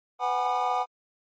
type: tone cluster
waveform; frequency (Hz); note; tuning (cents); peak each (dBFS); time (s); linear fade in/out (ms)
triangle; 500 / 742 / 822 / 982 / 1211; B4 / F#5 / G#5 / B5 / D#6; +21 / +5 / -18 / -10 / -47; -34 / -25 / -29 / -30 / -29; 0.19-0.86; 50
effects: MP3 32 kbps